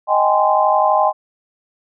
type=chord; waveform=sine; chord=Ab major seventh; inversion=second; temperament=just; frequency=623 / 778.7 / 830.6 / 1038.3 Hz; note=Eb5 / G5 / Ab5 / C6; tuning=+2 / -12 / 0 / -14 cents; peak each=-17 dBFS; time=0.07-1.13 s; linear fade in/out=50 ms; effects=none